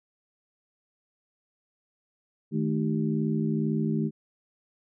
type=harmonic tone with a mistuned harmonic; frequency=77.78 Hz; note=D#2; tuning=in tune; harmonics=2 / 3 / 4 / 5; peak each=-28 / -27 / -33 / -35 dBFS; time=2.51-4.11 s; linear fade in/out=50 ms; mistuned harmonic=3; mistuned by=-120 cents; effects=none